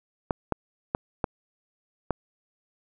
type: clicks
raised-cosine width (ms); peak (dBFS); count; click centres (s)
1; -10; 5; 0.308 / 0.523 / 0.949 / 1.242 / 2.107
effects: none